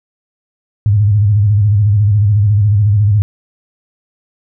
sine tone with vibrato, 103.4 Hz, G#2, 7 cents flat, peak -7 dBFS, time 0.86-3.22 s, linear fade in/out 0 ms, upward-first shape square, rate 14 Hz, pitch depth 74 cents each way, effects none

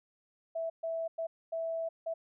sine tone bursts at uneven times, 657 Hz, E5, 6 cents flat, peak -32 dBFS, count 5, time 0.55-0.7 / 0.83-1.08 / 1.18-1.27 / 1.52-1.89 / 2.06-2.14 s, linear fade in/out 10 ms, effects none

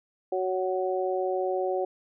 harmonic tone, 185.9 Hz, F#3, 8 cents sharp, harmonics 2 / 3 / 4, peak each -28 / -30 / -31 dBFS, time 0.32-1.85 s, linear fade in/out 5 ms, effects none

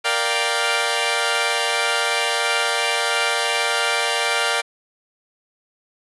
10% pulse chord, G minor seventh, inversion first, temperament equal, 466.2 / 587.3 / 698.5 / 784 Hz, Bb4 / D5 / F5 / G5, 0 / 0 / 0 / 0 cents, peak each -16 dBFS, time 0.04-4.62 s, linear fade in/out 20 ms, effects resampled to 24000 Hz

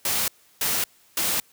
white noise bursts, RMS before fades -24 dBFS, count 3, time 0.05-1.4 s, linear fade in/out 2 ms, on 230 ms, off 330 ms, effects white hiss -58 dBFS RMS until 1.52 s + high-pass 60 Hz 12 dB/octave

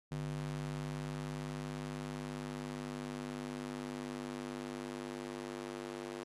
square tone with high-pass filter sweep, 50 Hz, G1, 35 cents sharp, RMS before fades -42 dBFS, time 0.11-6.24 s, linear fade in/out 10 ms, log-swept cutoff 150 to 330 Hz, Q 2.3, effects AAC 32 kbps

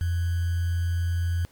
sine tone with sample-and-hold, 86 Hz, F2, 26 cents flat, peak -22 dBFS, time 0.01-1.45 s, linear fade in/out 0 ms, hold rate 1575 Hz, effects pink hiss -59 dBFS RMS until 1.51 s + MP3 96 kbps

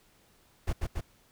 brown noise with echo, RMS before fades -28 dBFS, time 0.67-0.73 s, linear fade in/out 10 ms, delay 140 ms, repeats 2, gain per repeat -2 dB, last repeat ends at 1.01 s, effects pink hiss -64 dBFS RMS until 1.31 s

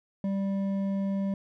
sine tone with hard clipping, 196 Hz, G3, in tune, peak -28 dBFS, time 0.24-1.34 s, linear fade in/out 2 ms, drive 7 dB, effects none

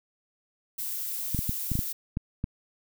violet noise, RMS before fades -33 dBFS, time 0.78-1.93 s, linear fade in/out 10 ms
clicks, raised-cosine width 5 ms, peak -16 dBFS, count 8, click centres 1.347 / 1.39 / 1.494 / 1.717 / 1.754 / 1.791 / 2.171 / 2.441 s
effects none

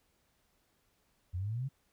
sine exponential sweep, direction up, 85 to 141.1 Hz, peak -33 dBFS, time 1.33-1.69 s, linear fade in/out 20 ms, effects pink hiss -74 dBFS RMS until 1.92 s

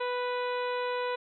harmonic tone, 493.9 Hz, B4, in tune, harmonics 1 / 2 / 3 / 4 / 5 / 6 / 7 / 8, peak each -31 / -34 / -40 / -44 / -43 / -49 / -49 / -47 dBFS, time 0-1.16 s, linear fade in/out 10 ms, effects none

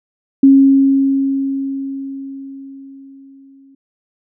sine tone with exponential decay, 272.3 Hz, C#4, 31 cents flat, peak -3 dBFS, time 0.43-3.75 s, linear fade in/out 5 ms, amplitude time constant 720 ms, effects none

